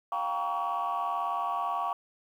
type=chord; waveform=sine; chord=G half-diminished seventh; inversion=third; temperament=just; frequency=705.6 / 784 / 940.8 / 1128.9 Hz; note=F5 / G5 / Bb5 / Db6; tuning=+18 / 0 / +16 / +31 cents; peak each=-33 / -34 / -34 / -30 dBFS; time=0.12-1.93 s; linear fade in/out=2 ms; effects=tanh soft clip ceiling -23 dBFS + 10-bit